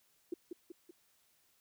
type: tone with echo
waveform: sine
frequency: 347.3 Hz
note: F4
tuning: 10 cents flat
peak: -34 dBFS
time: 0.32-0.34 s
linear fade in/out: 5 ms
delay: 190 ms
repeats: 3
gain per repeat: -5 dB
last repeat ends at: 0.91 s
effects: white hiss -72 dBFS RMS until 1.6 s